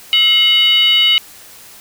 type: tone with frequency modulation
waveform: sine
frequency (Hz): 2960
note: F#7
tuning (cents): 0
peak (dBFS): -8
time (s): 0.13-1.18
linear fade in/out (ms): 0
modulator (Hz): 820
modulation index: 0.76
effects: white hiss -39 dBFS RMS until 1.8 s